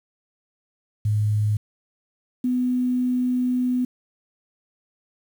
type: tone pair in turn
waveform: sine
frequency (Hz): 105.7 / 250.2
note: G#2 / B3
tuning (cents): +31 / +23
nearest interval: octave + minor third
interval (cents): 1492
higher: second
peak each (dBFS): -18 / -19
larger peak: first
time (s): 1.05-1.57 / 2.44-3.85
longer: second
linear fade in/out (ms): 5
effects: 8-bit